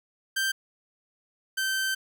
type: tone pair in turn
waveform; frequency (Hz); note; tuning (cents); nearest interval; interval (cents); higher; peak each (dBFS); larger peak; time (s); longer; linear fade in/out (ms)
sawtooth; 1568 / 1550; G6 / G6; 0 / -20; unison; 20; first; -21 / -22; first; 0.36-0.52 / 1.57-1.95; second; 10
effects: none